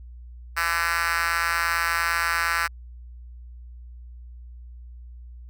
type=tone with high-pass filter; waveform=5% pulse; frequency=168.7 Hz; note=E3; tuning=40 cents sharp; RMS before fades=-24 dBFS; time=0.56-2.68 s; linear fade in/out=20 ms; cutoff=1400 Hz; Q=2.1; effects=added 60 Hz sine -39 dBFS peak until 5.49 s + Opus 48 kbps